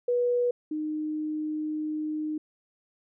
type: tone pair in turn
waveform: sine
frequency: 487.3 / 307 Hz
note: B4 / D#4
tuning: -23 / -23 cents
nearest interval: minor sixth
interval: 800 cents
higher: first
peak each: -22 / -28 dBFS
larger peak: first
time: 0.08-0.51 / 0.71-2.38 s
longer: second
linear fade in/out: 5 ms
effects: none